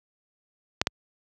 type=clicks; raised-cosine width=0.2 ms; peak=-4 dBFS; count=2; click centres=0.815 / 0.871 s; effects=high-pass 60 Hz 12 dB/octave